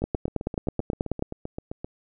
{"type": "two click trains", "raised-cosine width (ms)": 2, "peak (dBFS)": [-19, -11], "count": [15, 12], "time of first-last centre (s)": [[0.02, 1.845], [0.04, 1.224]], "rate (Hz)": [7.67, 9.29], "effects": []}